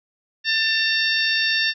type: harmonic tone with a mistuned harmonic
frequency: 908 Hz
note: A#5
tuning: 46 cents flat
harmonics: 2 / 3 / 4 / 5 / 6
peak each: -22 / -24 / -25 / -26 / -27 dBFS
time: 0.44-1.74 s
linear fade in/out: 50 ms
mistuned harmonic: 2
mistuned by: -37 cents
effects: none